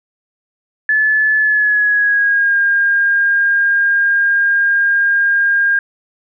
sine tone with pitch glide, 1728 to 1612.3 Hz, A6 to G6, -32 to +48 cents, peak -10 dBFS, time 0.89-5.79 s, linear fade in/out 2 ms, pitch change -120 cents, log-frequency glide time 1.38-2.57 s, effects none

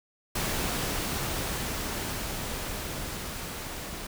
pink noise with level ramp, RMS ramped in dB -29 to -38 dBFS, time 0.35-4.07 s, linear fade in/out 5 ms, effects none

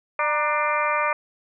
harmonic tone with a mistuned harmonic, 298 Hz, D4, 25 cents sharp, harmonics 2 / 3 / 4 / 5 / 6 / 7 / 8, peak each -27 / -27 / -24 / -31 / -32 / -30 / -29 dBFS, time 0.19-1.13 s, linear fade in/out 2 ms, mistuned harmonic 3, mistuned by +84 cents, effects none

